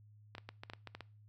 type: clicks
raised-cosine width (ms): 0.3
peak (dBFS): -29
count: 9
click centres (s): 0.351 / 0.382 / 0.49 / 0.635 / 0.699 / 0.735 / 0.873 / 0.95 / 1.007
effects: noise-tail reverb RT60 0.4 s tail -22 dB re dry + added 105 Hz sine -58 dBFS peak until 1.28 s